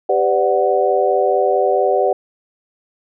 sine chord, G major seventh, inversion none, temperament equal with one note detuned, 392 / 502.8 / 587.3 / 740 Hz, G4 / B4 / D5 / F#5, 0 / +31 / 0 / 0 cents, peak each -18 dBFS, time 0.09-2.13 s, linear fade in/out 5 ms, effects none

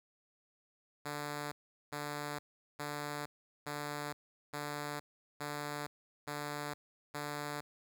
5% pulse tone bursts, 146.83 Hz, D3, in tune, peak -27 dBFS, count 8, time 1.05-7.61 s, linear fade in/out 10 ms, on 470 ms, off 400 ms, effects none

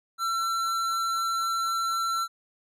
sine tone with hard clipping, 1348 Hz, E6, 38 cents sharp, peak -27 dBFS, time 0.18-2.28 s, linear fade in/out 50 ms, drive 14 dB, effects none

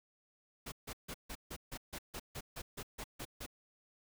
pink noise bursts, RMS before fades -44 dBFS, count 14, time 0.66-3.464 s, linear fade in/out 10 ms, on 61 ms, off 150 ms, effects none

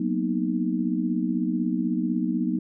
sine chord, B major seventh, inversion second, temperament equal with one note detuned, 185 / 233.1 / 249.2 / 311.1 Hz, F#3 / A#3 / B3 / D#4, 0 / 0 / +16 / 0 cents, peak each -28 dBFS, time 0-2.59 s, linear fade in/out 5 ms, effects none

